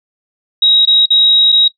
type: tone with dropouts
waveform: sine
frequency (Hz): 3812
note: A#7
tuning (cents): +38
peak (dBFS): -6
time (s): 0.62-1.68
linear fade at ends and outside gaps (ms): 5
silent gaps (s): 0.853-0.873 / 1.058-1.104 / 1.52-1.524
effects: noise-tail reverb RT60 0.1 s tail -19 dB re dry